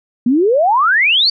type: exponential sweep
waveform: sine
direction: up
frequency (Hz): 229.3 to 4699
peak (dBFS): -9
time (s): 0.26-1.3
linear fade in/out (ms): 5
effects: none